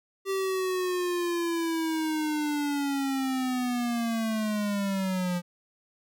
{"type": "linear sweep", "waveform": "square", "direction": "down", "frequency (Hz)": [390, 174.61], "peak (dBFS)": -27, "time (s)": [0.25, 5.42], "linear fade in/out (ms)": 50, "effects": []}